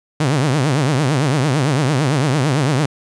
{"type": "tone with vibrato", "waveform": "sawtooth", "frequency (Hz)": 140.4, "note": "C#3", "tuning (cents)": 22, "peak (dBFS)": -10, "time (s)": [0.2, 2.86], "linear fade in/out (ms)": 5, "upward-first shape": "triangle", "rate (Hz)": 8.9, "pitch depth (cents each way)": 260, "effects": ["resampled to 22050 Hz", "8-bit"]}